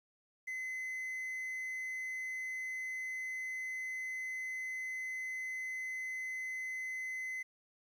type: tone with quantisation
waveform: triangle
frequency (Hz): 2040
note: C7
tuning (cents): -44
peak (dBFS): -36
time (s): 0.47-7.43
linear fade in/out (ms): 10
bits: 11
effects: none